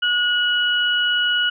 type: tone pair together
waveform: sine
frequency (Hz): 1449.4 / 2929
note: F#6 / F#7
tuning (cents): -36 / -18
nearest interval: octave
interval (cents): 1218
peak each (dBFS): -19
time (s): 0.02-1.5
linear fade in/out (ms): 10
effects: none